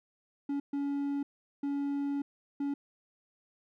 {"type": "tone bursts at uneven times", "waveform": "triangle", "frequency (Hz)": 282.4, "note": "C#4", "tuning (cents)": 32, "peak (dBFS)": -28, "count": 4, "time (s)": [[0.49, 0.6], [0.73, 1.23], [1.63, 2.22], [2.6, 2.74]], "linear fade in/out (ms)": 5, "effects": []}